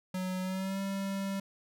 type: tone with pitch glide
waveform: square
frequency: 185 to 195.55 Hz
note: F#3 to G3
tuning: 0 to -4 cents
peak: -33 dBFS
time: 0.14-1.4 s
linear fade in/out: 5 ms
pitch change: +96 cents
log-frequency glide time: 0.42-0.8 s
effects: none